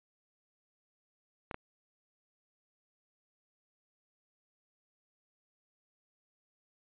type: clicks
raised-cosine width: 0.5 ms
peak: -23 dBFS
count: 2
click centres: 1.512 / 1.544 s
effects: resampled to 8000 Hz